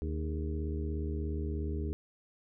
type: harmonic tone with a mistuned harmonic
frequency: 77 Hz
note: D#2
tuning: 17 cents flat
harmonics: 1 / 2 / 3 / 4 / 5 / 6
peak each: -33 / -43 / -43 / -42 / -42 / -52 dBFS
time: 0.02-1.93 s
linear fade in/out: 0 ms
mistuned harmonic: 5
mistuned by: +89 cents
effects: none